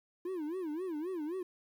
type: tone with vibrato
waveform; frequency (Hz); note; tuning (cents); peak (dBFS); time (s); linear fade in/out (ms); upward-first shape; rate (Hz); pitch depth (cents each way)
triangle; 335.4; E4; +30; -33; 0.25-1.43; 5; sine; 3.8; 220
effects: 11-bit